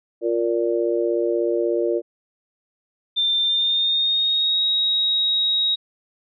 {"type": "harmonic tone", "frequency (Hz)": 116.5, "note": "A#2", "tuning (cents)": -1, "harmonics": [3, 4, 5], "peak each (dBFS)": [-21, -23, -25], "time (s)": [0.21, 2.02], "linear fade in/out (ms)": 50}
{"type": "tone with pitch glide", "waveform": "sine", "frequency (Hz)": [3581, 3794], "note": ["A7", "A#7"], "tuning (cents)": [30, 30], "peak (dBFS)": -17, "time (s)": [3.16, 5.76], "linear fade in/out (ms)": 20, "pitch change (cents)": 100, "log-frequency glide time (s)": [3.42, 4.64]}
{"effects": []}